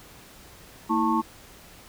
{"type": "tone cluster", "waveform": "sine", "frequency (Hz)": [227.3, 324.5, 889, 1095], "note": ["A#3", "E4", "A5", "C#6"], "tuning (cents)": [-43, -27, 18, -22], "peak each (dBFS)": -26, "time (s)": [0.89, 1.22], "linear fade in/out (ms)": 20, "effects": ["pink hiss -49 dBFS RMS until 1.88 s"]}